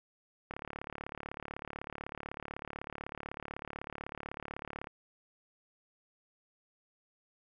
click train, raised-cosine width 0.5 ms, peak -25 dBFS, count 158, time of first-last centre 0.51-4.871 s, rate 36 Hz, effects none

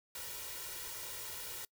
white noise with comb filter, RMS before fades -44 dBFS, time 0.15-1.65 s, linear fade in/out 2 ms, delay 2.1 ms, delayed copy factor +0.75, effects noise-tail reverb RT60 0.1 s tail -25 dB re dry

